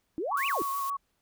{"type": "exponential two-way sweep", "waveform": "sine", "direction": "up then down", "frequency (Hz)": [292.5, 2968, 292.5], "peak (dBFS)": -29, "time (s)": [0.18, 0.62], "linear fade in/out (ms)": 0, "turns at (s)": 0.47}
{"type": "tone with vibrato", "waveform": "sine", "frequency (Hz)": 1108.7, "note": "C#6", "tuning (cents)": 0, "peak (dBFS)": -29, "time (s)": [0.31, 0.97], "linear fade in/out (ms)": 10, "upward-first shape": "sine", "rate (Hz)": 7, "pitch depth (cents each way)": 33}
{"type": "noise", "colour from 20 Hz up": "blue", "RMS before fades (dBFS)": -41, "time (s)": [0.37, 0.9], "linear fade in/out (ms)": 2}
{"effects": ["pink hiss -75 dBFS RMS until 1.21 s"]}